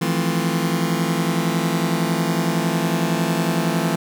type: chord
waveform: sawtooth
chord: F major seventh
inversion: third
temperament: just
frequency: 163.7 / 174.61 / 218.3 / 261.9 Hz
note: E3 / F3 / A3 / C4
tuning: -12 / 0 / -13 / +2 cents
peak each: -18 / -19 / -22 / -23 dBFS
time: 0.01-3.96 s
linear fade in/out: 10 ms
effects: none